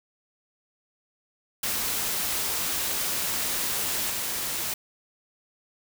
white noise with level steps, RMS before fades -28 / -30 dBFS, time 1.63-4.74 s, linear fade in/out 5 ms, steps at 4.09 s, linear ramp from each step 20 ms, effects none

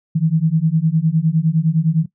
sine beating tone pair, 155.6 / 165.4 Hz, D#3 / E3, 0 / +6 cents, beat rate 9.8 Hz, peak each -16 dBFS, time 0.15-2.06 s, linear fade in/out 10 ms, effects noise-tail reverb RT60 0.1 s tail -19 dB re dry

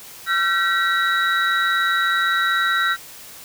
sine tone cluster, 1361 / 1540 / 1916 / 3882 Hz, F6 / G6 / A#6 / B7, -45 / -31 / +47 / -31 cents, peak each -20 / -21 / -23 / -25 dBFS, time 0.26-2.97 s, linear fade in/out 50 ms, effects tanh soft clip ceiling -6 dBFS + white hiss -40 dBFS RMS until 3.44 s

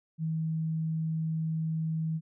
sine tone, 160.1 Hz, D#3, 50 cents sharp, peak -28 dBFS, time 0.18-2.21 s, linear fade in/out 50 ms, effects none

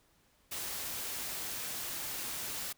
white noise, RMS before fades -39 dBFS, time 0.51-2.73 s, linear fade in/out 10 ms, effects pink hiss -69 dBFS RMS until 2.77 s

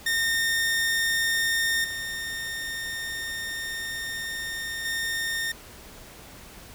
sawtooth tone with level steps, 1828 Hz, A#6, 34 cents flat, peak -19 / -27 / -23 dBFS, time 0.06-5.52 s, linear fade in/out 5 ms, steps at 1.84 / 4.85 s, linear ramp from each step 5 ms, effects added 60 Hz sine -54 dBFS peak until 6.74 s + pink hiss -46 dBFS RMS until 6.74 s

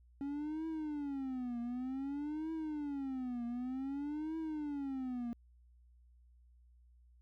triangle tone with vibrato, 276.4 Hz, C#4, 5 cents flat, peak -35 dBFS, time 0.21-5.33 s, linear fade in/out 0 ms, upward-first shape triangle, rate 0.54 Hz, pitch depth 280 cents each way, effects added 60 Hz sine -61 dBFS peak until 7.21 s

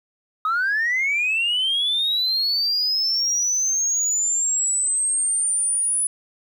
sine linear sweep, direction up, 1244.5 to 9956 Hz, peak -17 dBFS, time 0.45-6.07 s, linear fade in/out 2 ms, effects tanh soft clip ceiling -16 dBFS + 9-bit

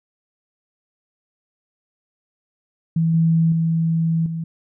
sine tone with level steps, 163.8 Hz, E3, 11 cents flat, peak -15 / -13 / -16 / -23 dBFS, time 2.96-4.44 s, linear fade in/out 5 ms, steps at 3.14 / 3.52 / 4.26 s, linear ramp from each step 2 ms, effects none

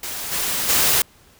white noise with level steps, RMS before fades -29 / -23 / -17 dBFS, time 0.03-1.02 s, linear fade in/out 2 ms, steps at 0.31 / 0.68 s, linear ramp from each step 20 ms, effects pink hiss -52 dBFS RMS until 1.39 s

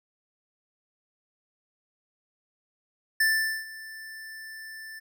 square tone with ADSR envelope, 1767 Hz, A6, 7 cents sharp, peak -20 dBFS, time 3.2-5 s, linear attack 6 ms, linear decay 440 ms, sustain -20 dB, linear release 18 ms, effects none

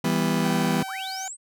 35% pulse chord, E minor, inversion none, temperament just, 164.81 / 197.78 / 247.2 Hz, E3 / G3 / B3, 0 / +16 / +2 cents, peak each -24 dBFS, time 0.04-0.83 s, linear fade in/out 5 ms
sawtooth tone with pitch glide, 770 to 763.8 Hz, G5 to G5, -31 to -45 cents, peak -28 dBFS, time 0.44-1.28 s, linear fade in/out 2 ms, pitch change -14 cents, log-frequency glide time 0.69-1.17 s
sine linear sweep, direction up, 554.4 to 8490 Hz, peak -33 dBFS, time 0.86-1.37 s, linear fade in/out 50 ms
effects none

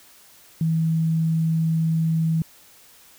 sine tone, 161.9 Hz, E3, 31 cents flat, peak -18 dBFS, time 0.61-2.42 s, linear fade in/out 2 ms, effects white hiss -51 dBFS RMS until 3.18 s

